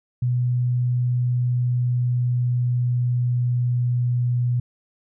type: tone with pitch glide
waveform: sine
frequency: 123.47 to 122.4 Hz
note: B2 to B2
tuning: 0 to -15 cents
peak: -18 dBFS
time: 0.22-4.6 s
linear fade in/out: 5 ms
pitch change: -15 cents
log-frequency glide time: 1.11-4.37 s
effects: none